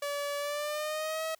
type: tone with pitch glide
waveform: sawtooth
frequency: 574 to 640.6 Hz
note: D5 to E5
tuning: -40 to -50 cents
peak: -28 dBFS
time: 0.02-1.35 s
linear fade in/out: 5 ms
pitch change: +190 cents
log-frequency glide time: 0.38-1.24 s
effects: white hiss -67 dBFS RMS until 1.39 s